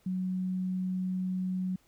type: tone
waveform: sine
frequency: 185 Hz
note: F#3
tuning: in tune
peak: -29 dBFS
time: 0.06-1.76 s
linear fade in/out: 5 ms
effects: pink hiss -67 dBFS RMS until 1.87 s